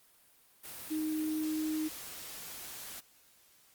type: tone in noise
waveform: sine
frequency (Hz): 311.1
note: D#4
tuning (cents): 0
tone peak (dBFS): -31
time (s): 0.9-1.89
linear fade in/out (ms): 20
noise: white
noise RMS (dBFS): -45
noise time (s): 0.63-3.01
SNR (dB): +11
effects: white hiss -64 dBFS RMS until 3.74 s + Opus 32 kbps